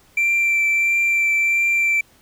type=tone with vibrato; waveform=triangle; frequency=2349 Hz; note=D7; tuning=in tune; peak=-13 dBFS; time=0.17-2.01 s; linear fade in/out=5 ms; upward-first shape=triangle; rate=1.5 Hz; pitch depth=13 cents each way; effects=tanh soft clip ceiling -9 dBFS + pink hiss -54 dBFS RMS until 2.21 s